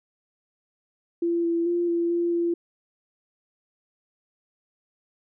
sine tone with pitch steps, 340.6 / 336.8 / 346.7 / 340.4 / 343.7 / 341.7 Hz, F4 / E4 / F4 / F4 / F4 / F4, -43 / +37 / -13 / -44 / -28 / -38 cents, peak -21 dBFS, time 1.22-2.54 s, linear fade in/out 5 ms, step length 220 ms, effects none

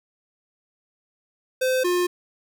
square tone pair in turn, 515 / 356.2 Hz, C5 / F4, -28 / +34 cents, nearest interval tritone, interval 638 cents, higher first, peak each -20 dBFS, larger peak neither, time 1.61-1.84 / 1.84-2.07 s, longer neither, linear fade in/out 10 ms, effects none

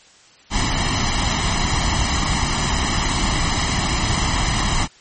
pink noise with comb filter, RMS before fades -19 dBFS, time 0.5-4.88 s, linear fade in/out 50 ms, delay 0.99 ms, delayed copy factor +0.7, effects white hiss -49 dBFS RMS until 5 s + MP3 32 kbps

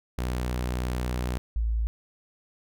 sawtooth / sine tone pair in turn, 61.74 / 55.77 Hz, B1 / A1, 0 / +24 cents, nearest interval major second, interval 176 cents, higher first, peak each -23 dBFS, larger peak neither, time 0.18-1.38 / 1.56-1.87 s, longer first, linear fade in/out 0 ms, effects none

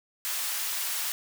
white high-pass noise, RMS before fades -31 dBFS, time 0.25-1.12 s, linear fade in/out 0 ms, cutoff 930 Hz, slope 12 dB/octave, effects none

